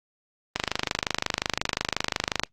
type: click train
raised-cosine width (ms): 0.2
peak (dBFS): -5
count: 49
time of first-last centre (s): 0.56-2.435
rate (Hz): 25.6
effects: noise-tail reverb RT60 0.1 s tail -20 dB re dry + Opus 24 kbps